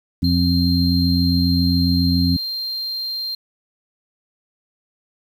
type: harmonic tone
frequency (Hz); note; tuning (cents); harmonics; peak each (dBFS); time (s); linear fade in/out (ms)
87.31; F2; 0; 1 / 2 / 3; -19 / -19 / -19; 0.22-2.37; 10
type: tone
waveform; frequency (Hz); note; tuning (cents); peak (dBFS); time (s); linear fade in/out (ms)
triangle; 4179; C8; -3; -22; 0.24-3.35; 5
effects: 8-bit